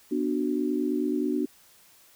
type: chord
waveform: sine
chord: B minor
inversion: none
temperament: just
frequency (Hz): 246.9 / 296.3 / 370.4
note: B3 / D4 / F#4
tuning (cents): 0 / +15 / +2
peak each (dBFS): -29 / -27 / -30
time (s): 0.11-1.46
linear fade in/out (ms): 10
effects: white hiss -57 dBFS RMS until 2.15 s

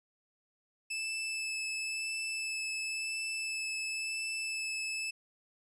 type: tone with vibrato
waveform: sawtooth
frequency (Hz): 2624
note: E7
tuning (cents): -9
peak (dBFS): -31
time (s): 0.9-5.11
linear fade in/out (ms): 10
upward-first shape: sine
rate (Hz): 0.96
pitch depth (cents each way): 10
effects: resampled to 24000 Hz

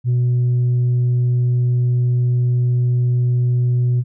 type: tone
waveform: sine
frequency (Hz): 123.1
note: B2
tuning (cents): -5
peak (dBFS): -11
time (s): 0.04-4.04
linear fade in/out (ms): 50
effects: tanh soft clip ceiling -12 dBFS

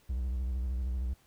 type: tone with vibrato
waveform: triangle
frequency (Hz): 63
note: B1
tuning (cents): +35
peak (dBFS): -28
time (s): 0.09-1.14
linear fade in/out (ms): 10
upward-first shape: square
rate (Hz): 13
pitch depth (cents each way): 88
effects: pink hiss -65 dBFS RMS until 1.26 s

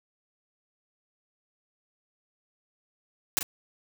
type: noise with echo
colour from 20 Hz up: white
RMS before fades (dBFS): -24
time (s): 3.37-3.39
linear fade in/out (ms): 0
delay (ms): 39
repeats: 1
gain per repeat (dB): -8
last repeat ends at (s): 3.429
effects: none

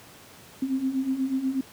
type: beating tone pair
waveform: sine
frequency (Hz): 258.8 / 267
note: C4 / C4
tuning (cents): -19 / +35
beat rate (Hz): 8.2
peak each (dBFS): -30 / -25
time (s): 0.62-1.61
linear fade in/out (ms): 5
effects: pink hiss -49 dBFS RMS until 1.72 s + high-pass 100 Hz 12 dB/octave

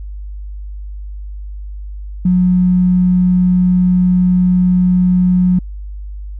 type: tone with tanh clipping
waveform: triangle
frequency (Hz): 181.2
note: F#3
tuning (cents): -36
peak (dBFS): -8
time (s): 2.25-5.59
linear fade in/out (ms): 5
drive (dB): 3
effects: added 50 Hz sine -24 dBFS peak until 6.39 s

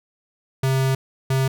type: tone pair in turn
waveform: square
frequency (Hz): 133 / 133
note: C3 / C3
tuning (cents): +29 / +29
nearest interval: unison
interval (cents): 0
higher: neither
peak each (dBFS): -18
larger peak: neither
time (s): 0.63-0.95 / 1.3-1.48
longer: first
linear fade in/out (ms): 5
effects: none

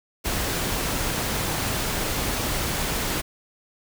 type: noise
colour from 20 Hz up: pink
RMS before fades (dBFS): -26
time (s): 0.24-3.22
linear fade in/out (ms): 20
effects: none

